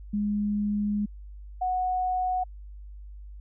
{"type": "tone pair in turn", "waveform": "sine", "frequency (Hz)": [207, 736.4], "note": ["G#3", "F#5"], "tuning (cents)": [-5, -8], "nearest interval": "octave + minor seventh", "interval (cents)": 2197, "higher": "second", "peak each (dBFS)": -24, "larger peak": "neither", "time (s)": [[0.13, 1.06], [1.61, 2.44]], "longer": "first", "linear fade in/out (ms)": 10, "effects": ["added 50 Hz sine -40 dBFS peak until 3.4 s"]}